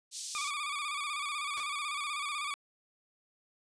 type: band-pass noise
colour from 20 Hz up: white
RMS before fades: -41 dBFS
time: 0.11-0.52 s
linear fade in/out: 50 ms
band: 4000 to 8600 Hz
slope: 24 dB/octave
type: tone with vibrato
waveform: 20% pulse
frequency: 1170 Hz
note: D6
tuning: 7 cents flat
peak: -29 dBFS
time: 0.35-2.54 s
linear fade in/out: 0 ms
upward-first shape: square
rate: 16 Hz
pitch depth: 57 cents each way
type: noise with exponential decay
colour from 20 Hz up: white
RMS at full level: -39 dBFS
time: 1.57-1.73 s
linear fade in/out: 5 ms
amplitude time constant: 33 ms
effects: resampled to 22050 Hz